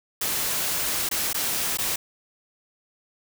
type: noise with dropouts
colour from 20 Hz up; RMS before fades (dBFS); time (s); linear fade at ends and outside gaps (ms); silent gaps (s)
white; -26; 0.21-1.96; 5; 1.09-1.112 / 1.331-1.344 / 1.773-1.785
effects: none